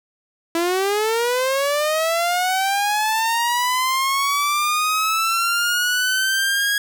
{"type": "linear sweep", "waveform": "sawtooth", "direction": "up", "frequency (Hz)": [329.6, 1655], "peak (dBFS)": -14, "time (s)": [0.55, 6.78], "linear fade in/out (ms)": 2, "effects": []}